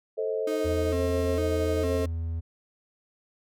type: chord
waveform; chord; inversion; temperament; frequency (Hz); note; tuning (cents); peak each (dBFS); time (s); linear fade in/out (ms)
sine; A diminished; none; just; 440 / 528 / 633.6; A4 / C5 / Eb5; 0 / +16 / +31; -28 / -32 / -33; 0.17-2.06; 20
type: tone with vibrato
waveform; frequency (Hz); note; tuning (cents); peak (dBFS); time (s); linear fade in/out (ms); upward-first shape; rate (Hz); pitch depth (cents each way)
35% pulse; 288.5; D4; -31; -29; 0.47-2.06; 5; square; 1.1; 130
type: tone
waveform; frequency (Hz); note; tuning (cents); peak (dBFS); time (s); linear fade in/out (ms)
triangle; 82.5; E2; +2; -26; 0.64-2.41; 20
effects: none